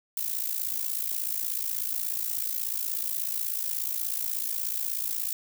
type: noise with amplitude modulation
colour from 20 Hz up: violet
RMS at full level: -27 dBFS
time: 0.17-5.33 s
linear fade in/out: 2 ms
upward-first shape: sine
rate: 56.5 Hz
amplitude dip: 80%
effects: none